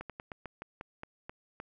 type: slowing click train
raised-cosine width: 0.5 ms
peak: -26 dBFS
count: 10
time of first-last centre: 0.01-1.601 s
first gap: 87 ms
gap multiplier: 1.17
effects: none